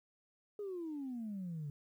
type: exponential sweep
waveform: sine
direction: down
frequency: 422.6 to 141 Hz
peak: -38 dBFS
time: 0.59-1.7 s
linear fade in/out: 2 ms
effects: tanh soft clip ceiling -36 dBFS + 12-bit